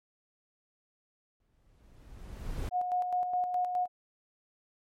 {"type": "noise with exponential growth", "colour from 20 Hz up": "brown", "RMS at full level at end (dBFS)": -32, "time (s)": [1.4, 2.69], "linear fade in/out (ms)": 2, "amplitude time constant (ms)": 280}
{"type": "tone with tremolo", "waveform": "sine", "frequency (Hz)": 724, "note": "F#5", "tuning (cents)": -38, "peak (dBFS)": -26, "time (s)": [2.71, 3.88], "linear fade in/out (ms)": 50, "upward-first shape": "square", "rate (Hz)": 4.8, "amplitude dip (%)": 45}
{"effects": ["MP3 64 kbps"]}